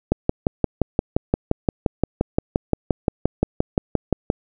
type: click train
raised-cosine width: 2 ms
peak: -3 dBFS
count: 25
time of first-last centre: 0.12-4.301 s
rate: 5.74 Hz
effects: none